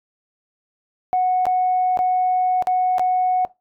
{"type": "tone with dropouts", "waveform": "sine", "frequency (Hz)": 736, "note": "F#5", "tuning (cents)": -9, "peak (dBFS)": -14, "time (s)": [1.13, 3.45], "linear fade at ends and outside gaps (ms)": 0, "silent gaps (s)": [[1.455, 1.467], [1.973, 1.99], [2.624, 2.671], [2.983, 2.995]], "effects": ["noise-tail reverb RT60 0.2 s tail -20 dB re dry", "tanh soft clip ceiling -11 dBFS"]}